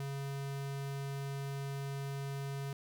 square tone, 138.59 Hz, C#3, in tune, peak -38 dBFS, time 0-2.73 s, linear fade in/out 2 ms, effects 13-bit

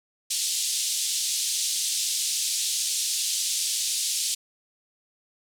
white band-pass noise, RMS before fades -27 dBFS, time 0.3-4.35 s, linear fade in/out 10 ms, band 3300 to 9300 Hz, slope 24 dB/octave, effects none

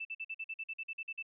sine tone bursts, 2648 Hz, E7, 7 cents sharp, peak -37 dBFS, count 13, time 0-1.227 s, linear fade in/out 10 ms, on 51 ms, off 47 ms, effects none

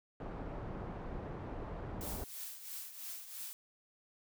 pink low-pass noise, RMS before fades -43 dBFS, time 0.2-2.24 s, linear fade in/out 2 ms, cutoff 950 Hz, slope 12 dB/octave
blue noise with tremolo, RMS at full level -43 dBFS, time 2.01-3.53 s, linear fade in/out 0 ms, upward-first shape triangle, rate 3 Hz, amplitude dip 70%
effects none

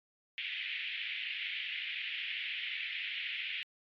pink band-pass noise, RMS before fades -39 dBFS, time 0.38-3.63 s, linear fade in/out 0 ms, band 2000 to 3300 Hz, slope 48 dB/octave, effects AAC 48 kbps

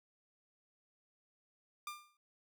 sawtooth tone with exponential decay, 1196 Hz, D6, 31 cents sharp, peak -35 dBFS, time 1.87-2.17 s, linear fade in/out 2 ms, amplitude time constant 64 ms, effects none

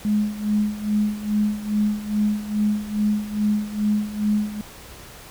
sine tone with tremolo, 210 Hz, G#3, 19 cents sharp, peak -16 dBFS, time 0.05-4.61 s, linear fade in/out 0 ms, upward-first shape sine, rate 2.4 Hz, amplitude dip 80%, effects added 60 Hz sine -51 dBFS peak until 5.3 s + pink hiss -42 dBFS RMS until 5.3 s

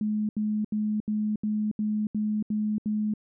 sine tone bursts, 212.5 Hz, G#3, 40 cents sharp, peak -24 dBFS, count 9, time 0.01-3.138 s, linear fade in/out 2 ms, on 280 ms, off 76 ms, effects none

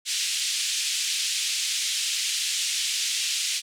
pink band-pass noise, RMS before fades -27 dBFS, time 0.05-3.62 s, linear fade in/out 50 ms, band 2700 to 8800 Hz, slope 24 dB/octave, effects none

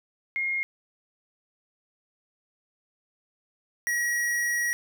sine / square tone pair in turn, 2140 / 1909.2 Hz, C7 / A#6, +38 / +41 cents, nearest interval major second, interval 197 cents, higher first, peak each -25 dBFS, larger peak neither, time 0.36-0.63 / 3.87-4.73 s, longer second, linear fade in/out 0 ms, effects none

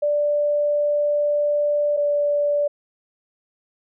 sine tone pair in turn, 587.3 / 582.2 Hz, D5 / D5, 0 / -15 cents, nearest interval unison, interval 15 cents, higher first, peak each -17 dBFS, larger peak neither, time 0.02-1.97 / 1.97-2.68 s, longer first, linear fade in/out 10 ms, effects none

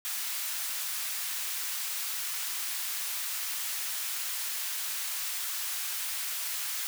white high-pass noise, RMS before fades -34 dBFS, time 0.05-6.87 s, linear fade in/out 0 ms, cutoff 1200 Hz, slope 12 dB/octave, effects none

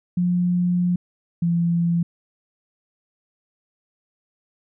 sine tone pair in turn, 177.5 / 170.27 Hz, F3 / F3, +28 / -44 cents, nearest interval minor second, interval 72 cents, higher first, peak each -17 dBFS, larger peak neither, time 0.17-0.96 / 1.42-2.03 s, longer first, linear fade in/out 5 ms, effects none

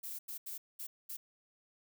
violet noise bursts at uneven times, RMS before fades -43 dBFS, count 5, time 0.03-0.19 / 0.28-0.38 / 0.46-0.58 / 0.79-0.87 / 1.09-1.17 s, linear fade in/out 10 ms, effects none

